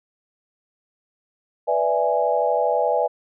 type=chord; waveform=sine; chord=E dominant seventh; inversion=second; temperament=equal; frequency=493.9 / 587.3 / 659.3 / 830.6 Hz; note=B4 / D5 / E5 / G#5; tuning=0 / 0 / 0 / 0 cents; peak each=-23 dBFS; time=1.67-3.08 s; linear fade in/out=20 ms; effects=none